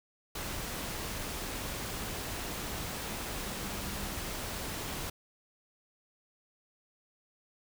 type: tone in noise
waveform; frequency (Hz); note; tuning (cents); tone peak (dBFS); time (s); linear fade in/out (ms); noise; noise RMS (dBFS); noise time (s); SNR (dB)
sine; 199; G3; +26; -45; 3.44-4.16; 5; pink; -38; 0.35-5.1; -10
effects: none